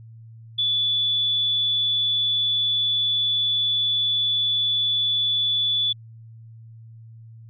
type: tone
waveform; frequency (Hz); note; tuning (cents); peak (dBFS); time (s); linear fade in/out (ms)
sine; 3455; A7; -32; -19; 0.58-5.93; 10
effects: added 113 Hz sine -41 dBFS peak until 7.49 s